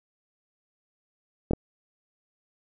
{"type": "clicks", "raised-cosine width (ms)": 2, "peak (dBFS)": -11, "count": 2, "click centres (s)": [1.51, 1.534], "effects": []}